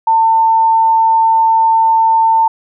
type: tone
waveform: sine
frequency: 898 Hz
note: A5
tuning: 35 cents sharp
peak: -7 dBFS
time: 0.07-2.48 s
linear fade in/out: 5 ms
effects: none